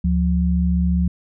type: tone pair together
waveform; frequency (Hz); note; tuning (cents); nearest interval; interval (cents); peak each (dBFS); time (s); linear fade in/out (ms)
sine; 72.6 / 177.94; D2 / F3; -19 / +33; octave + major third; 1552; -18; 0.04-1.08; 5
effects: none